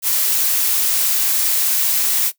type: noise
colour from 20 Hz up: blue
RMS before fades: -17 dBFS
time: 0.02-2.32 s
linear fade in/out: 50 ms
effects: noise-tail reverb RT60 0.1 s tail -17 dB re dry